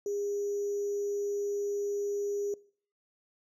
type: tone with sample-and-hold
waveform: sine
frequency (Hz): 406.6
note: G#4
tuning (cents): -37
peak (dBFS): -30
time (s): 0.06-2.54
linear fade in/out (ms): 2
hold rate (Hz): 6300
effects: noise-tail reverb RT60 0.5 s tail -22 dB re dry + low-pass 10000 Hz 12 dB/octave